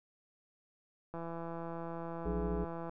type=click train; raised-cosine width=1 ms; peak=-29 dBFS; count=294; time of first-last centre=1.14-2.894 s; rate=167 Hz
type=harmonic tone; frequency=60 Hz; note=B1; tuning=49 cents flat; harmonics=1 / 3 / 5 / 7; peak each=-37 / -38 / -44 / -38 dBFS; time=2.25-2.65 s; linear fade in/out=10 ms
effects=none